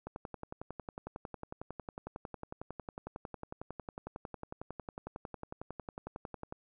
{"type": "click train", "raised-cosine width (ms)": 1, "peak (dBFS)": -27, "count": 72, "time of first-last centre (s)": [0.07, 6.525], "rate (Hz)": 11, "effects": []}